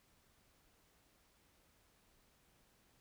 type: silence
effects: pink hiss -72 dBFS RMS until 3 s